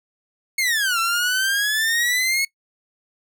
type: exponential two-way sweep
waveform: sawtooth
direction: down then up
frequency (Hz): 2200 to 1335 to 2200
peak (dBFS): -15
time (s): 0.58-2.45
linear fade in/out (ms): 5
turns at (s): 0.99
effects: noise-tail reverb RT60 0.1 s tail -21 dB re dry